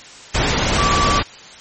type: tone in noise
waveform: sine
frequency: 1155 Hz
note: D6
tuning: 29 cents flat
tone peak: -16 dBFS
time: 0.78-1.2 s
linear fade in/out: 10 ms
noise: pink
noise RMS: -17 dBFS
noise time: 0.34-1.23 s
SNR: -2 dB
effects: white hiss -39 dBFS RMS until 1.6 s + MP3 32 kbps